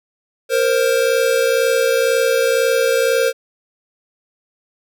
square tone pair together, 466.2 / 528.2 Hz, A#4 / C5, 0 / +16 cents, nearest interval major second, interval 216 cents, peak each -17 dBFS, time 0.49-3.33 s, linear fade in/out 50 ms, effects none

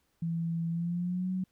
sine tone with pitch glide, 166.5 to 185.81 Hz, E3 to F#3, +18 to +8 cents, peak -29 dBFS, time 0.22-1.44 s, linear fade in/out 5 ms, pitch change +190 cents, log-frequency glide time 0.7-1.31 s, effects pink hiss -74 dBFS RMS until 1.51 s

